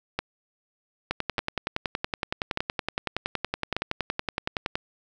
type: two click trains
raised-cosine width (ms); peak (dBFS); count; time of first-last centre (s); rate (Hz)
0.3; -10 / -10; 40 / 4; 1.11-4.755 / 0.19-3.766; 10.7 / 0.839
effects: none